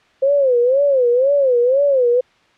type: tone with vibrato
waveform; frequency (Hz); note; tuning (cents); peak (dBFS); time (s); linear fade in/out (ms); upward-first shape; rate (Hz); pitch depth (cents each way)
sine; 523.3; C5; 0; -11; 0.22-2.21; 10; sine; 2; 160
effects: white hiss -54 dBFS RMS until 2.57 s + low-pass 3000 Hz 12 dB/octave